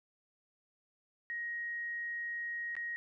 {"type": "tone with dropouts", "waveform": "sine", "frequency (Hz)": 1883, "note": "A#6", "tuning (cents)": 17, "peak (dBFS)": -36, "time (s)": [1.3, 2.96], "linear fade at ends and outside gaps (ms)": 0, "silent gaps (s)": [2.753, 2.766], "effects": []}